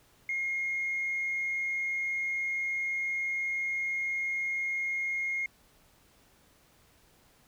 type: tone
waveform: sine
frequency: 2143 Hz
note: C7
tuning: 41 cents sharp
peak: -28 dBFS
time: 0.29-5.46 s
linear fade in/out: 2 ms
effects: tanh soft clip ceiling -25 dBFS + pink hiss -63 dBFS RMS until 7.47 s